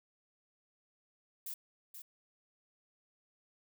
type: noise with echo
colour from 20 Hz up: violet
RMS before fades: -42 dBFS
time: 1.46-1.54 s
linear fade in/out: 5 ms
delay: 480 ms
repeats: 1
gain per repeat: -7 dB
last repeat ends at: 2.02 s
effects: none